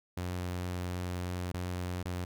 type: tone with dropouts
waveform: sawtooth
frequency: 89.7 Hz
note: F2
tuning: 47 cents sharp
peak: -30 dBFS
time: 0.17-2.25 s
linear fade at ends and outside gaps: 5 ms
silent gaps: 1.519-1.54 / 2.029-2.054 s
effects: none